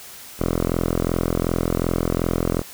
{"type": "tone with low-pass filter", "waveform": "5% pulse", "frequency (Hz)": 42.69, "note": "F1", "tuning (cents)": -39, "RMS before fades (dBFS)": -22, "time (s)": [0.39, 2.62], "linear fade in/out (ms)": 10, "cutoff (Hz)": 1100, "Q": 0.81, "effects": ["white hiss -40 dBFS RMS until 2.73 s"]}